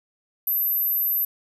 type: tone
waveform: sine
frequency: 12160 Hz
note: F#9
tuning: 46 cents sharp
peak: -20 dBFS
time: 0.47-1.25 s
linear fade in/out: 5 ms
effects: none